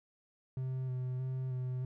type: tone with vibrato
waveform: triangle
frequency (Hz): 128.6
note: C3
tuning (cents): -30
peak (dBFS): -32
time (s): 0.57-1.85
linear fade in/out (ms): 2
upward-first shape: square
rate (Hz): 1.6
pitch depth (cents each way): 19
effects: none